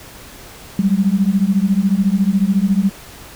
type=beating tone pair; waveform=sine; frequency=188.6 / 202.6 Hz; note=F#3 / G#3; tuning=+33 / -43 cents; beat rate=14 Hz; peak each=-15 dBFS; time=0.79-2.9 s; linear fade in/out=2 ms; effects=pink hiss -38 dBFS RMS until 3.35 s